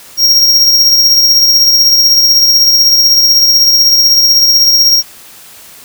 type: tone with tremolo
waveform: square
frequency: 5588 Hz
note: F8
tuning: in tune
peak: -3 dBFS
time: 0.17-5.03 s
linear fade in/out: 50 ms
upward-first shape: triangle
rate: 16 Hz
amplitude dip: 40%
effects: white hiss -35 dBFS RMS until 5.84 s